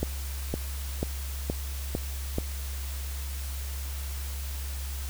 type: accelerating click train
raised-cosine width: 2 ms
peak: -14 dBFS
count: 6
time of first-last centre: 0.03-2.384 s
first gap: 510 ms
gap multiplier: 0.96
effects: added 68 Hz sine -32 dBFS peak until 5.09 s + white hiss -42 dBFS RMS until 5.09 s